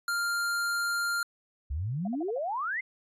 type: tone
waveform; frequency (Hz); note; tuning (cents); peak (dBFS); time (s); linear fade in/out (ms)
square; 1396.9; F6; 0; -28; 0.08-1.23; 2
type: exponential sweep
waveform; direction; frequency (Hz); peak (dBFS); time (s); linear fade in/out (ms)
sine; up; 63.5 to 2139; -29; 1.7-2.81; 10
type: tone bursts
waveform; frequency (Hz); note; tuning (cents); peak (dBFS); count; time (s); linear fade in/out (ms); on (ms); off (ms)
sine; 698.5; F5; 0; -36; 5; 2.05-2.384; 5; 26; 51
effects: resampled to 32000 Hz